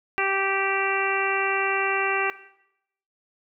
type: harmonic tone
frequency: 390 Hz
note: G4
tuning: 9 cents flat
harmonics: 1 / 2 / 3 / 4 / 5 / 6 / 7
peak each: -29 / -29 / -29 / -29 / -29 / -29 / -29 dBFS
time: 0.18-2.3 s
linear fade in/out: 0 ms
effects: noise-tail reverb RT60 0.8 s tail -17 dB re dry